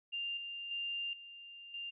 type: tone with level steps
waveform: sine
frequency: 2794 Hz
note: F7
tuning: in tune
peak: -36 / -41 / -36 / -49 / -40 dBFS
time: 0.12-1.91 s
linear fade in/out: 20 ms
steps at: 0.37 / 0.71 / 1.13 / 1.74 s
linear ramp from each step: 2 ms
effects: none